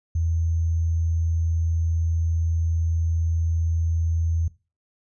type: tone with sample-and-hold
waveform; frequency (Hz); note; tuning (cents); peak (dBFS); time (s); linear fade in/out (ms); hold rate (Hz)
sine; 82.41; E2; 0; -20; 0.15-4.48; 5; 6300
effects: noise-tail reverb RT60 0.3 s tail -19 dB re dry + resampled to 24000 Hz